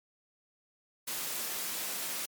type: high-pass noise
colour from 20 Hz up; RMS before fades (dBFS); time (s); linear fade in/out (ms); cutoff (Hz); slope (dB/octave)
white; -36; 1.07-2.26; 10; 160; 24
effects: MP3 96 kbps